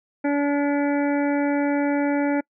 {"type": "harmonic tone", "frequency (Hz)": 286.6, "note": "D4", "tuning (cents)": -42, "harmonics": [1, 2, 3, 5, 6, 7, 8], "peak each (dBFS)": [-20, -26, -30, -34, -36, -37, -38], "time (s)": [0.24, 2.41], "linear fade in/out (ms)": 10, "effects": ["noise-tail reverb RT60 0.1 s tail -26 dB re dry"]}